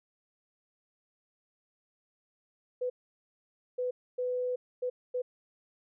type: tone bursts at uneven times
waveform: sine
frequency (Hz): 498.9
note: B4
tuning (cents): +17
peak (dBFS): -29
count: 5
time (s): 2.81-2.9 / 3.78-3.91 / 4.18-4.56 / 4.82-4.9 / 5.14-5.22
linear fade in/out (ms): 10
effects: none